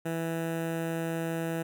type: tone with notch filter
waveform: 15% pulse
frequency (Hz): 164.7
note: E3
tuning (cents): -1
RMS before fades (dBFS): -32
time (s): 0.05-1.63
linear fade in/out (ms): 10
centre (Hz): 4600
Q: 0.84
effects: none